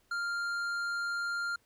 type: tone with tanh clipping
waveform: sine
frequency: 1396.9 Hz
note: F6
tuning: in tune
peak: -33 dBFS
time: 0.11-1.56 s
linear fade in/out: 5 ms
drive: 10 dB
effects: pink hiss -70 dBFS RMS until 1.65 s